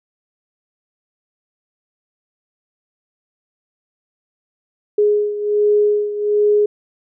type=beating tone pair; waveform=sine; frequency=416.3 / 417.6 Hz; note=G#4 / G#4; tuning=+4 / +10 cents; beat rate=1.3 Hz; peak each=-14 / -19 dBFS; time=4.98-6.66 s; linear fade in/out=5 ms; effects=none